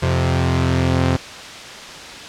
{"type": "tone pair together", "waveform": "sawtooth", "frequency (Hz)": [86.96, 130.2], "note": ["F2", "C3"], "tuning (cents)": [-7, -8], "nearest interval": "perfect fifth", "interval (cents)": 699, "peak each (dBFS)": -14, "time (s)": [0.02, 1.17], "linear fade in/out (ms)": 10, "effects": ["white hiss -33 dBFS RMS until 2.28 s", "low-pass 5000 Hz 12 dB/octave"]}